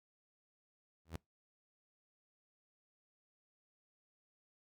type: tone with exponential growth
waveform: sawtooth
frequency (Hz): 81.1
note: E2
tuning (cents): -28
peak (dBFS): -33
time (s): 1.05-1.16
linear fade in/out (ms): 5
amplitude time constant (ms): 22
effects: noise-tail reverb RT60 0.2 s tail -26 dB re dry